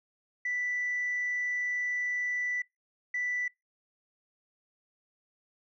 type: tone pair in turn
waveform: sine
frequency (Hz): 1975.5 / 1975.5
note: B6 / B6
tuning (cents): 0 / 0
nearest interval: unison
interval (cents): 0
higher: neither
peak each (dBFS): -28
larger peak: neither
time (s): 0.45-2.62 / 3.14-3.48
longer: first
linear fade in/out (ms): 5
effects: noise-tail reverb RT60 0.2 s tail -25 dB re dry + tanh soft clip ceiling -25 dBFS